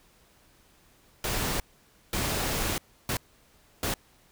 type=noise bursts at uneven times; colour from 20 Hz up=pink; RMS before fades=-29 dBFS; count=4; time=1.24-1.6 / 2.13-2.78 / 3.09-3.17 / 3.83-3.94 s; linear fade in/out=2 ms; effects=pink hiss -61 dBFS RMS until 4.31 s